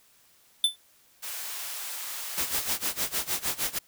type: tone with exponential decay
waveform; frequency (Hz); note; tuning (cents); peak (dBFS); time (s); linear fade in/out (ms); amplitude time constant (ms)
square; 3520; A7; 0; -16; 0.64-0.76; 2; 26
type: high-pass noise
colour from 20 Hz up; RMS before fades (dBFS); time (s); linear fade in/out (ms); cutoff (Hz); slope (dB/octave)
white; -36; 1.22-2.78; 20; 700; 12
type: noise with tremolo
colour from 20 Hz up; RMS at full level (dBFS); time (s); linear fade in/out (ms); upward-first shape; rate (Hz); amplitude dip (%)
white; -27; 2.37-3.79; 10; sine; 6.5; 90
effects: white hiss -61 dBFS RMS until 3.87 s